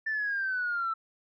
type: exponential sweep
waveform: sine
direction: down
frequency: 1784 to 1318.5 Hz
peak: -27 dBFS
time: 0.06-0.94 s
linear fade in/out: 10 ms
effects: tanh soft clip ceiling -23 dBFS